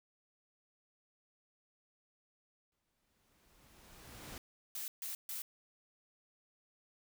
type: noise with exponential growth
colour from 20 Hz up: pink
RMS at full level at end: -47 dBFS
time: 2.72-4.38 s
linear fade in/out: 2 ms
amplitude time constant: 360 ms
type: noise bursts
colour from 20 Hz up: blue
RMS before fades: -42 dBFS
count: 3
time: 4.75-5.42 s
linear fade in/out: 2 ms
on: 130 ms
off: 140 ms
effects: none